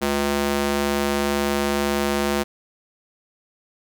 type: tone with high-pass filter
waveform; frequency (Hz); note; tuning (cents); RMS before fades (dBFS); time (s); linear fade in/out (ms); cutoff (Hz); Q
square; 71; C#2; +42; -22; 0.01-2.44; 20; 260; 0.84
effects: none